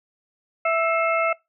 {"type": "harmonic tone with a mistuned harmonic", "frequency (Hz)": 659.3, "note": "E5", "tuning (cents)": 0, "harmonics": [1, 2, 3, 4], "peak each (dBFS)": [-21, -23, -26, -30], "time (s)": [0.65, 1.33], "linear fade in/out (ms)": 5, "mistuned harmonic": 3, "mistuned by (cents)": 140, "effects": ["noise-tail reverb RT60 0.2 s tail -23 dB re dry"]}